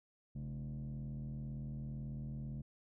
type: tone with frequency modulation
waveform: sine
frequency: 138.59 Hz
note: C#3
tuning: in tune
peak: -38 dBFS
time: 0.35-2.62 s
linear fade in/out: 10 ms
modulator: 78 Hz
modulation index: 0.95
effects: tanh soft clip ceiling -39 dBFS